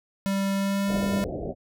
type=tone with pitch glide; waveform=square; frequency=196 to 198.85 Hz; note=G3 to G3; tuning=0 to +25 cents; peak=-24 dBFS; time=0.26-1.24 s; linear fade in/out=0 ms; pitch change=+25 cents; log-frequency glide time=0.53-0.91 s
type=low-pass noise; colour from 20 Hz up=white; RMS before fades=-32 dBFS; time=0.87-1.55 s; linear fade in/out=50 ms; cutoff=700 Hz; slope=96 dB/octave
effects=none